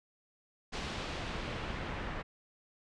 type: noise with low-pass filter sweep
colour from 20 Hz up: pink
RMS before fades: -39 dBFS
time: 0.72-2.23 s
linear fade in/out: 20 ms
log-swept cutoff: 4800 to 2000 Hz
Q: 0.95
effects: resampled to 22050 Hz